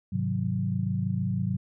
sine chord, Ab dominant seventh, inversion none, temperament equal with one note detuned, 103.83 / 130.28 / 155.56 / 185 Hz, Ab2 / C3 / Eb3 / Gb3, 0 / -7 / 0 / 0 cents, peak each -30 / -31 / -35 / -29 dBFS, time 0.12-1.57 s, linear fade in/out 10 ms, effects none

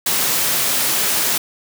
white high-pass noise, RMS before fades -18 dBFS, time 0.06-1.38 s, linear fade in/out 5 ms, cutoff 110 Hz, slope 24 dB/octave, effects none

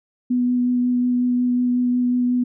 sine tone with vibrato, 246.9 Hz, B3, in tune, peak -16 dBFS, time 0.3-2.44 s, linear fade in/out 10 ms, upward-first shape sine, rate 5.5 Hz, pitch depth 10 cents each way, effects none

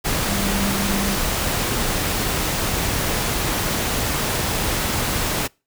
sine tone in noise, 198.4 Hz, G3, 21 cents sharp, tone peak -23 dBFS, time 0.28-1.16 s, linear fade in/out 20 ms, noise pink, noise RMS -22 dBFS, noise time 0.04-5.48 s, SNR -4 dB, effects noise-tail reverb RT60 0.3 s tail -26 dB re dry

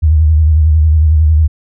sine tone with vibrato, 77.78 Hz, D#2, in tune, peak -5 dBFS, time 0.02-1.48 s, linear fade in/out 20 ms, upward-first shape sine, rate 11 Hz, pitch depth 73 cents each way, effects none

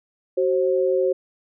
sine tone pair together, 376.1 / 531.9 Hz, F#4 / C5, +28 / +28 cents, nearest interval tritone, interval 600 cents, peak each -20 dBFS, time 0.37-1.13 s, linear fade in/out 10 ms, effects none

